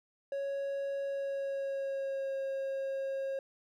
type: tone with pitch glide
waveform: triangle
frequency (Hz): 554.4 to 541.1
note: C#5 to C#5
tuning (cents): 0 to -42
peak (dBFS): -31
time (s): 0.32-3.39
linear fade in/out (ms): 2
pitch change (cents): -42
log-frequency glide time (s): 1.05-2.37
effects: none